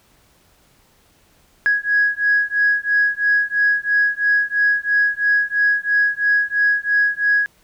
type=beating tone pair; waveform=sine; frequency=1661.2 / 1664.2 Hz; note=G#6 / G#6; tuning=0 / +3 cents; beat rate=3 Hz; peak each=-17 dBFS; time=1.66-7.46 s; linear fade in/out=0 ms; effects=tanh soft clip ceiling -7 dBFS + pink hiss -56 dBFS RMS until 7.63 s